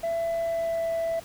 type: tone with pitch glide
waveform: sine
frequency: 668 to 662.2 Hz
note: E5 to E5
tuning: +23 to +8 cents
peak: -22 dBFS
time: 0.03-1.2 s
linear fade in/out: 10 ms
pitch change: -15 cents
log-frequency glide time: 0.36-0.88 s
effects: tanh soft clip ceiling -24 dBFS + pink hiss -47 dBFS RMS until 1.24 s